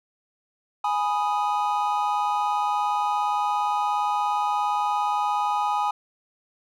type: chord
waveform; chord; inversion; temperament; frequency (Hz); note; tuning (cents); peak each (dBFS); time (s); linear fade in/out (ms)
triangle; G# minor; none; equal; 830.6 / 987.8 / 1244.5; G#5 / B5 / D#6; 0 / 0 / 0; -22 / -26 / -26; 0.84-5.91; 5
effects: none